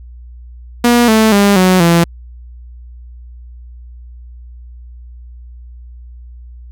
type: tone with pitch steps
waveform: sawtooth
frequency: 239.7 / 219.8 / 201.6 / 184.83 / 169.49 Hz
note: A#3 / A3 / G3 / F#3 / E3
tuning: +48 / -2 / +49 / -2 / +48 cents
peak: -3 dBFS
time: 0.84-2.04 s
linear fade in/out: 5 ms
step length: 240 ms
effects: added 60 Hz sine -31 dBFS peak until 6.71 s